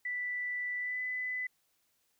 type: tone with pitch glide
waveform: sine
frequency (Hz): 1975.5 to 2004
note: B6 to B6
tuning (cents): 0 to +25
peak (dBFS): -33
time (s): 0.05-1.47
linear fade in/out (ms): 5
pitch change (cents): +25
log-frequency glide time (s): 0.79-1
effects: white hiss -75 dBFS RMS until 2.19 s